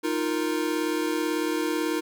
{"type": "chord", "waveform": "square", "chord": "Eb suspended second", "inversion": "none", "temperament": "equal", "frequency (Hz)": [311.1, 349.2, 466.2], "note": ["Eb4", "F4", "Bb4"], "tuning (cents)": [0, 0, 0], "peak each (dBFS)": [-28, -30, -32], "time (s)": [0.03, 2.01], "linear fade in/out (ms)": 20, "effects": []}